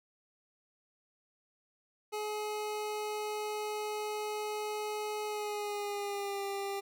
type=tone with pitch glide; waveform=25% pulse; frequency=423.2 to 397.1 Hz; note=G#4 to G4; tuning=+33 to +22 cents; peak=-31 dBFS; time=2.12-6.81 s; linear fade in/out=20 ms; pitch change=-111 cents; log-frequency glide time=5.26-6.44 s; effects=none